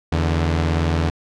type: tone pair together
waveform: sawtooth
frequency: 82.27 / 146.83 Hz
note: E2 / D3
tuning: -3 / 0 cents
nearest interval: minor seventh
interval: 1003 cents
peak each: -14 / -20 dBFS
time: 0.12-1.1 s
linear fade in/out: 5 ms
effects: low-pass 5000 Hz 12 dB/octave